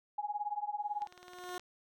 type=tone with tremolo; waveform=sine; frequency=830.6 Hz; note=G#5; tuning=in tune; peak=-30 dBFS; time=0.18-1.07 s; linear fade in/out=5 ms; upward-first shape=triangle; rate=18 Hz; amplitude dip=100%
type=tone with exponential growth; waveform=15% pulse; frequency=360 Hz; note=F#4; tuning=47 cents flat; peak=-31 dBFS; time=0.79-1.58 s; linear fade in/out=1 ms; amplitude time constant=170 ms
type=click train; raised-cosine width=0.2 ms; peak=-34 dBFS; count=12; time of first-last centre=1.02-1.596 s; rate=19.1 Hz
effects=none